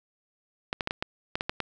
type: clicks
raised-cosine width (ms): 0.3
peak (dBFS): -12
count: 9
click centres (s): 0.729 / 0.808 / 0.874 / 0.909 / 1.025 / 1.355 / 1.409 / 1.495 / 1.603
effects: none